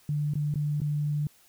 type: tone with dropouts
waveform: sine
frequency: 147.9 Hz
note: D3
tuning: 13 cents sharp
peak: -25 dBFS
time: 0.09-1.27 s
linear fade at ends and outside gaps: 2 ms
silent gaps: 0.337-0.354 / 0.541-0.556 / 0.803-0.816 s
effects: white hiss -60 dBFS RMS until 1.48 s